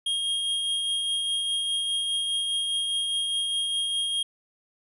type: tone with tremolo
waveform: square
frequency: 3246 Hz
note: G#7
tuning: 40 cents flat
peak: -24 dBFS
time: 0.06-4.23 s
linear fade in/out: 5 ms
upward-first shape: triangle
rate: 4.9 Hz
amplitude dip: 30%
effects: resampled to 24000 Hz